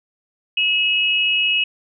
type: tone pair together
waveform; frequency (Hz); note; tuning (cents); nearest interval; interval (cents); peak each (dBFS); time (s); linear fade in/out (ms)
sine; 2585 / 2902; E7 / F#7; -34 / -34; major second; 200; -18; 0.57-1.64; 5
effects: none